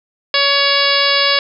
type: harmonic tone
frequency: 562 Hz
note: C#5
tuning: 24 cents sharp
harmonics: 1 / 2 / 3 / 4 / 5 / 6 / 7 / 8 / 9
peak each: -20 / -20 / -20 / -20 / -20 / -20 / -20 / -20 / -20 dBFS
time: 0.34-1.39 s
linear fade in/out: 2 ms
effects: none